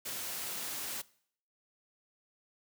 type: noise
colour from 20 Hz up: white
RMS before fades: -39 dBFS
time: 0.05-1.02 s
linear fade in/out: 10 ms
effects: noise-tail reverb RT60 0.6 s tail -21 dB re dry + high-pass 100 Hz 12 dB/octave